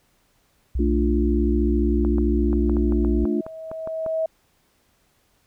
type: tone with pitch glide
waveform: sine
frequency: 62.3 to 60.18 Hz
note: B1 to B1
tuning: +16 to -44 cents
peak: -20 dBFS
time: 0.75-3.25 s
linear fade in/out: 5 ms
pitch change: -60 cents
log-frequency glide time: 2.77-2.98 s
type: chord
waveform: sine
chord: D minor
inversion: second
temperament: equal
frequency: 220 / 293.7 / 349.2 Hz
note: A3 / D4 / F4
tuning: 0 / 0 / 0 cents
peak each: -24 dBFS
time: 0.79-3.41 s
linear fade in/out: 5 ms
type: clicks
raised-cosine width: 1 ms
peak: -20 dBFS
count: 12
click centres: 2.049 / 2.183 / 2.53 / 2.696 / 2.768 / 2.923 / 3.048 / 3.254 / 3.465 / 3.715 / 3.874 / 4.063 s
type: tone with exponential growth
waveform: sine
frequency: 643 Hz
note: E5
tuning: 43 cents flat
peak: -19 dBFS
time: 2.37-4.26 s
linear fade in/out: 5 ms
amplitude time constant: 410 ms
effects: pink hiss -64 dBFS RMS until 5.46 s